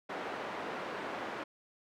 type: band-pass noise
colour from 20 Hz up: pink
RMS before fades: -40 dBFS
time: 0.09-1.44 s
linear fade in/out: 10 ms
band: 360 to 1800 Hz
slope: 12 dB/octave
effects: none